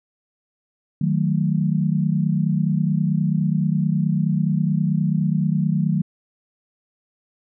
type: chord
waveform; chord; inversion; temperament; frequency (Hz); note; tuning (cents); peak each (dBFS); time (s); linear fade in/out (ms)
sine; D# diminished; none; equal; 155.56 / 185 / 220; D#3 / F#3 / A3; 0 / 0 / 0; -20 / -21 / -25; 1.01-6.02; 5
effects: none